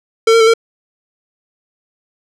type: tone with pitch steps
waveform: square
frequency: 450.2 / 457.6 / 444.3 / 457.3 Hz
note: A4 / A#4 / A4 / A#4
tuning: +40 / -32 / +17 / -33 cents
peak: -7 dBFS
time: 0.27-0.538 s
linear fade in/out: 5 ms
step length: 67 ms
effects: low-pass 7000 Hz 12 dB/octave